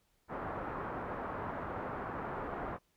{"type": "low-pass noise", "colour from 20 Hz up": "white", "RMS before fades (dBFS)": -40, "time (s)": [0.28, 2.79], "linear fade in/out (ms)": 50, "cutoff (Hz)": 1300, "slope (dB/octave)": 24, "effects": ["pink hiss -75 dBFS RMS until 2.96 s"]}